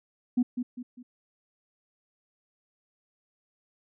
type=tone with echo; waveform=sine; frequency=246.9 Hz; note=B3; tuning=in tune; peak=-19 dBFS; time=0.37-0.43 s; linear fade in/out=10 ms; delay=200 ms; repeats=3; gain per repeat=-8 dB; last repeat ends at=1.03 s; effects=tanh soft clip ceiling -16 dBFS